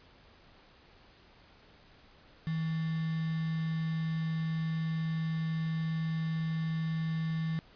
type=tone with quantisation; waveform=sine; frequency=161 Hz; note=E3; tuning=41 cents flat; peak=-30 dBFS; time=2.47-7.59 s; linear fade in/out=0 ms; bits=7; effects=pink hiss -59 dBFS RMS until 7.75 s + resampled to 11025 Hz